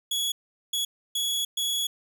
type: tone bursts at uneven times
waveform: sawtooth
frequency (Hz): 3366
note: G#7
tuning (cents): +23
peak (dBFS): -22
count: 4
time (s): 0.11-0.32 / 0.73-0.85 / 1.15-1.45 / 1.57-1.87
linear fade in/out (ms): 5
effects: none